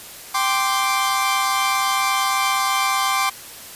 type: chord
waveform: sawtooth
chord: G suspended fourth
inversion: none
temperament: equal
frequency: 784 / 1046.5 / 1174.7 Hz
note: G5 / C6 / D6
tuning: 0 / 0 / 0 cents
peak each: -20 / -18 / -18 dBFS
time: 0.34-3.3 s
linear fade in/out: 10 ms
effects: white hiss -38 dBFS RMS until 3.75 s + resampled to 32000 Hz